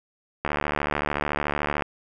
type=click train; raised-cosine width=0.5 ms; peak=-9 dBFS; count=102; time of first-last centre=0.45-1.822 s; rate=73.6 Hz; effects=none